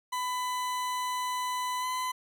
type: tone with pitch glide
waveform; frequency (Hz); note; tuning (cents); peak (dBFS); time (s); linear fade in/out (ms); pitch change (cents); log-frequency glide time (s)
40% pulse; 1000 to 1012.2; B5 to B5; +21 to +42; -29; 0.12-2.12; 10; +21; 1.8-1.85
effects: none